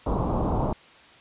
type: low-pass noise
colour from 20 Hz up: pink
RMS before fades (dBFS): -25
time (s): 0.06-0.73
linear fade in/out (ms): 5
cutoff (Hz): 1100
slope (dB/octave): 48
effects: white hiss -51 dBFS RMS until 1.2 s + resampled to 8000 Hz